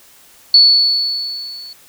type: tone with level ramp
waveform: sine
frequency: 4435 Hz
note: C#8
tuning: in tune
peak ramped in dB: -3 to -31 dBFS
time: 0.54-1.73 s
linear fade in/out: 2 ms
effects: white hiss -46 dBFS RMS until 1.88 s